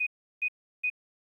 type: tone bursts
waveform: sine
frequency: 2489 Hz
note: D#7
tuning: in tune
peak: -25 dBFS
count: 3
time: 0-0.901 s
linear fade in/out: 10 ms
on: 67 ms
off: 350 ms
effects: 11-bit